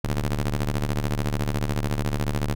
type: ring-modulated tone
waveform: sawtooth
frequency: 73.42 Hz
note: D2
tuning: in tune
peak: -16 dBFS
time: 0.04-2.55 s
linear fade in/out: 5 ms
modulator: 43.6 Hz
effects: none